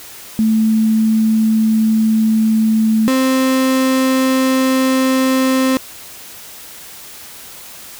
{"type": "tone pair in turn", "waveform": ["sine", "35% pulse"], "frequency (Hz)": [220, 261.9], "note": ["A3", "C4"], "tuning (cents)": [0, 2], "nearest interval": "minor third", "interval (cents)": 302, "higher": "second", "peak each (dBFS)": -10, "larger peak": "neither", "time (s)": [[0.39, 3.08], [3.08, 5.77]], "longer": "neither", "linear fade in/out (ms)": 0, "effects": ["white hiss -35 dBFS RMS until 7.99 s"]}